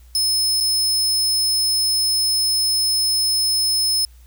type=tone with dropouts; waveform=sawtooth; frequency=5200 Hz; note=E8; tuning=24 cents flat; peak=-14 dBFS; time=0.15-4.05 s; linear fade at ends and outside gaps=1 ms; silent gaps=0.603-0.608 s; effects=added 60 Hz sine -43 dBFS peak until 4.26 s + white hiss -57 dBFS RMS until 4.26 s